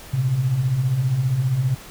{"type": "beating tone pair", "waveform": "sine", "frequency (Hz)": [116.54, 131.54], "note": ["A#2", "C3"], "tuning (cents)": [0, 10], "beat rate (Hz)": 15, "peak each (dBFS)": [-26, -18], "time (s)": [0.13, 1.75], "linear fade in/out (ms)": 10, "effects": ["pink hiss -41 dBFS RMS until 1.9 s"]}